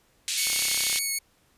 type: band-pass noise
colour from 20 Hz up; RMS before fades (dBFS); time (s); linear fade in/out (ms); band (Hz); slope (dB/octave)
pink; -29; 0.28-0.99; 0; 2700 to 9400; 24
type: tone with vibrato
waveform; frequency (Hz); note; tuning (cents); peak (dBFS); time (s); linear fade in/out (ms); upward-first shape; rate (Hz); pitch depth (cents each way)
5% pulse; 2211; C#7; -5; -16; 0.37-1.19; 10; triangle; 5; 16
type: click train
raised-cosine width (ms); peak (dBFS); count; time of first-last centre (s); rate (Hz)
0.3; -20; 17; 0.47-0.959; 32.7
effects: pink hiss -64 dBFS RMS until 1.57 s + resampled to 32000 Hz

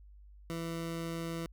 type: tone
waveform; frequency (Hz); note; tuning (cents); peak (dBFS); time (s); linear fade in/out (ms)
20% pulse; 166.1; E3; +13; -31; 0.5-1.46; 0
effects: added 50 Hz sine -52 dBFS peak until 1.52 s

